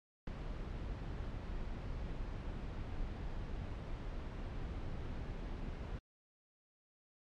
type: noise with ADSR envelope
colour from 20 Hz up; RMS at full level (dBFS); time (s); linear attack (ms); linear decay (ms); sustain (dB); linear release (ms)
brown; -36; 0.27-5.99; 3; 9; -6; 6
effects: low-pass 4000 Hz 12 dB/octave + MP3 96 kbps